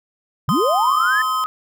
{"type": "linear sweep", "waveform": "sine", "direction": "up", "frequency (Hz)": [110, 1797], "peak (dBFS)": -16, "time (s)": [0.48, 1.22], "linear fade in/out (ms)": 5}
{"type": "tone with pitch glide", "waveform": "sine", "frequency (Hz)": [1244.5, 1266.3], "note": ["D#6", "D#6"], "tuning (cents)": [0, 30], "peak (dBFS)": -19, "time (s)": [0.49, 1.46], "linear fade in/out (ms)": 0, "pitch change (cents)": 30, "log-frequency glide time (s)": [1, 1.19]}
{"type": "tone", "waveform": "square", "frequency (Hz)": 1037, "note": "C6", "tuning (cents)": -16, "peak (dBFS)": -23, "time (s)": [0.49, 1.44], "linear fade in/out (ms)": 0}
{"effects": []}